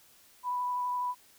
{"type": "tone with vibrato", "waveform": "sine", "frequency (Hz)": 989, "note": "B5", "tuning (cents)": 2, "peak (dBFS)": -29, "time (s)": [0.43, 1.15], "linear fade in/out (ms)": 50, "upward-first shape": "sine", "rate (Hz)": 12, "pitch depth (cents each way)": 10, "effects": ["white hiss -60 dBFS RMS until 1.38 s"]}